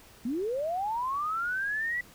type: linear sweep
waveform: sine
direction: up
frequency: 220 to 1975.5 Hz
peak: -28 dBFS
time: 0.25-2.01 s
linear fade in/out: 5 ms
effects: pink hiss -54 dBFS RMS until 2.14 s